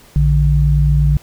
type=tone pair together; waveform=sine; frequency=58.27 / 146.83 Hz; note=A#1 / D3; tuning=0 / 0 cents; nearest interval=octave + major third; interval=1600 cents; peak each=-12 dBFS; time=0.16-1.17 s; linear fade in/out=0 ms; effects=pink hiss -45 dBFS RMS until 1.22 s